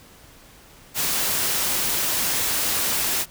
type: noise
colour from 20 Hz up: white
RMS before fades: -23 dBFS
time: 0.94-3.26 s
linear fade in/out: 50 ms
effects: pink hiss -49 dBFS RMS until 3.3 s